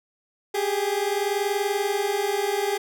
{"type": "tone pair together", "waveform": "30% pulse", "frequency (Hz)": [394.8, 415.3], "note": ["G4", "G#4"], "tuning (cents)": [12, 0], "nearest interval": "minor second", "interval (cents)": 88, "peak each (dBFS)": -23, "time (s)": [0.54, 2.78], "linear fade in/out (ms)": 10, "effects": []}